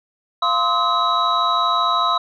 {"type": "tone cluster", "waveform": "sine", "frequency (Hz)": [692, 1040, 1153, 1278, 3884], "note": ["F5", "C6", "D6", "D#6", "B7"], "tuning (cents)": [-16, -11, -32, 46, -30], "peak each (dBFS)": [-24, -19, -28, -19, -23], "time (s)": [0.42, 2.18], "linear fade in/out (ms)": 5, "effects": ["tanh soft clip ceiling -6 dBFS"]}